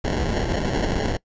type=noise with sample-and-hold; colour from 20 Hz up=pink; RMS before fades=-23 dBFS; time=0.04-1.17 s; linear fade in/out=5 ms; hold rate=1225 Hz; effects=noise-tail reverb RT60 0.1 s tail -22 dB re dry + resampled to 16000 Hz